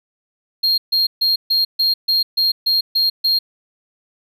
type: tone bursts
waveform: triangle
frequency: 4228 Hz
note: C8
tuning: 17 cents sharp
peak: -12 dBFS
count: 10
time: 0.63-3.39 s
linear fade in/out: 10 ms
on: 150 ms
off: 140 ms
effects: none